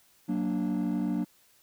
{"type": "chord", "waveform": "triangle", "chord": "Gb augmented", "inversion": "none", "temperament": "equal", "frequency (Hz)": [185, 233.1, 293.7], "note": ["Gb3", "Bb3", "D4"], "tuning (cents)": [0, 0, 0], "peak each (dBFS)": -28, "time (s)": [0.28, 1.25], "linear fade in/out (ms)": 20, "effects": ["tanh soft clip ceiling -21 dBFS", "white hiss -63 dBFS RMS until 1.62 s"]}